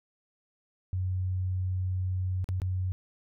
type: tone with dropouts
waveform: sine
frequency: 92.5 Hz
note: F#2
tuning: in tune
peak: -27 dBFS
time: 0.93-2.92 s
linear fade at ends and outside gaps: 0 ms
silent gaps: 2.443-2.489 / 2.6-2.618 s
effects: none